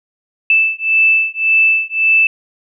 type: beating tone pair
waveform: sine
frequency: 2637 / 2638.8 Hz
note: E7 / E7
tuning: 0 / +1 cents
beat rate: 1.8 Hz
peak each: -13 dBFS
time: 0.5-2.27 s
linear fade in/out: 2 ms
effects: none